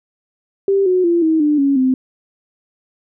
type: tone with pitch steps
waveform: sine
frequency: 393 / 366.7 / 342.1 / 319.2 / 297.8 / 277.9 / 259.3 Hz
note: G4 / F#4 / F4 / D#4 / D4 / C#4 / C4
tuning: +4 / -15 / -36 / +44 / +24 / +4 / -15 cents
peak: -11 dBFS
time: 0.68-1.94 s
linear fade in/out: 2 ms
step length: 180 ms
effects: none